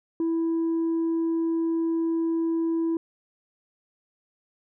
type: tone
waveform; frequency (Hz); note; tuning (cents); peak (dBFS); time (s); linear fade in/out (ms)
sine; 329.6; E4; 0; -20; 0.2-2.97; 2
effects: tanh soft clip ceiling -21 dBFS